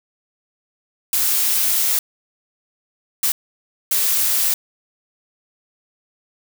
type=noise bursts at uneven times; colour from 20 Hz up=blue; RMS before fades=-18 dBFS; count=3; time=1.13-1.99 / 3.23-3.32 / 3.91-4.54 s; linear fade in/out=2 ms; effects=none